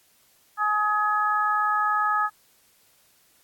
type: harmonic tone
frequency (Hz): 421.4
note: G#4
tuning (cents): +25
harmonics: 2 / 3 / 4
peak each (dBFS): -27 / -22 / -28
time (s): 0.57-2.3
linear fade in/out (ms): 50
effects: white hiss -61 dBFS RMS until 3.43 s + AAC 64 kbps